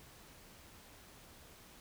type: silence
effects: pink hiss -58 dBFS RMS until 1.8 s